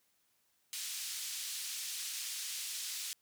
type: band-pass noise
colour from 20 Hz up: white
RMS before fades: -41 dBFS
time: 0.73-3.13 s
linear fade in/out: 0 ms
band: 3000 to 8500 Hz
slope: 12 dB/octave
effects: white hiss -75 dBFS RMS until 3.21 s + high-pass 60 Hz 12 dB/octave